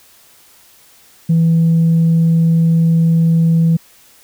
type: tone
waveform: sine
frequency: 164.81 Hz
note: E3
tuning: in tune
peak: -7 dBFS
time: 1.29-3.77 s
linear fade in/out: 10 ms
effects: tanh soft clip ceiling -6 dBFS + white hiss -47 dBFS RMS until 4.23 s